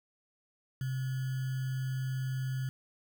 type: tone with sample-and-hold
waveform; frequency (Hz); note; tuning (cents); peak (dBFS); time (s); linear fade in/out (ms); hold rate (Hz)
sine; 130.81; C3; 0; -31; 0.81-2.69; 2; 1575
effects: none